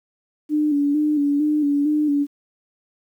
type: tone with vibrato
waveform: sine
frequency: 293.7 Hz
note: D4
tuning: in tune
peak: -16 dBFS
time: 0.49-2.27 s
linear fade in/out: 50 ms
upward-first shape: square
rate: 2.2 Hz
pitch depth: 44 cents each way
effects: 9-bit